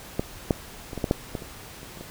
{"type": "clicks", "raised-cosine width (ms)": 2, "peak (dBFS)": [-10, -6, -21, -18, -10, -6, -16, -25, -28, -28, -24], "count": 11, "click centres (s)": [0.195, 0.508, 0.932, 0.977, 1.042, 1.111, 1.352, 1.422, 1.831, 1.973, 2.01], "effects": ["pink hiss -43 dBFS RMS until 2.1 s"]}